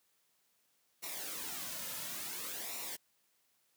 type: noise with flanger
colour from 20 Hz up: white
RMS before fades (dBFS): -42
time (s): 1.02-2.97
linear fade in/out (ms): 20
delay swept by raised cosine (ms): 0.62 to 2.62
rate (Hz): 0.57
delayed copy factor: -0.65
effects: white hiss -75 dBFS RMS until 3.76 s + high-pass 100 Hz 12 dB/octave